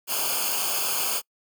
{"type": "noise with comb filter", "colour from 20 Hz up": "white", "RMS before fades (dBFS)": -26, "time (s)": [0.07, 1.22], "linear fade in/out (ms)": 50, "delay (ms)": 0.52, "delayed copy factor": -0.9, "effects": ["noise-tail reverb RT60 0.1 s tail -26 dB re dry"]}